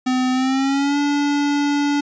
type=tone with pitch glide; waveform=square; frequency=255.2 to 288.1 Hz; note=C4 to D4; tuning=-43 to -33 cents; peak=-17 dBFS; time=0.06-2.01 s; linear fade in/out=10 ms; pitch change=+210 cents; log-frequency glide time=0.32-0.98 s; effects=resampled to 16000 Hz